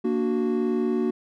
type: chord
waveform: triangle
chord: Bb augmented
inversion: none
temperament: equal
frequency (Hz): 233.1 / 293.7 / 370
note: Bb3 / D4 / F#4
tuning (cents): 0 / 0 / 0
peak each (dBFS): -23 / -27 / -23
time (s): 0.04-1.11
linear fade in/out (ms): 10
effects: none